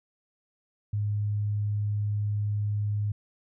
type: tone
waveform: sine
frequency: 103.9 Hz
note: G#2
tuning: 1 cent sharp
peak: -25 dBFS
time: 0.93-3.12 s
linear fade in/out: 5 ms
effects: none